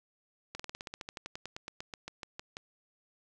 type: slowing click train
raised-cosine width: 0.2 ms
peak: -23 dBFS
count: 22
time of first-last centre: 0.55-2.569 s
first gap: 45 ms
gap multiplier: 1.07
effects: none